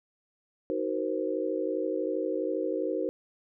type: chord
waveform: sine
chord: C half-diminished seventh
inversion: first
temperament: just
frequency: 314 / 376.7 / 470.9 / 523.3 Hz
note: Eb4 / Gb4 / Bb4 / C5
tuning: +16 / +31 / +18 / 0 cents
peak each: -33 dBFS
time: 0.7-3.09 s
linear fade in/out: 0 ms
effects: none